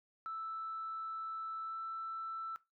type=tone with pitch glide; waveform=sine; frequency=1318.5 to 1327.7 Hz; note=E6 to E6; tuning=0 to +12 cents; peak=-38 dBFS; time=0.26-2.56 s; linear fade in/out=0 ms; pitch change=+12 cents; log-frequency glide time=1.63-1.79 s; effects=noise-tail reverb RT60 0.2 s tail -18 dB re dry + tanh soft clip ceiling -34 dBFS